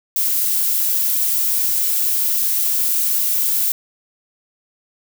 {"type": "noise", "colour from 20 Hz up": "violet", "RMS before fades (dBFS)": -18, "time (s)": [0.16, 3.72], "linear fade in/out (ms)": 2, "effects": []}